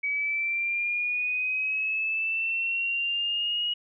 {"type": "linear sweep", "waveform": "sine", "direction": "up", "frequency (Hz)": [2267, 2899], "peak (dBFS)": -25, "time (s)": [0.03, 3.74], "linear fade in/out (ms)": 10, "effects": []}